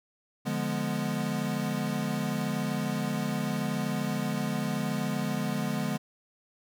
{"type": "chord", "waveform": "square", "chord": "D diminished seventh", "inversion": "none", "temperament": "equal", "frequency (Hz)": [146.83, 174.61, 207.7, 246.9], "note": ["D3", "F3", "Ab3", "Cb4"], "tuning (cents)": [0, 0, 0, 0], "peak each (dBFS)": [-35, -36, -33, -35], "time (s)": [0.45, 5.98], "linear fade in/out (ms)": 20, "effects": []}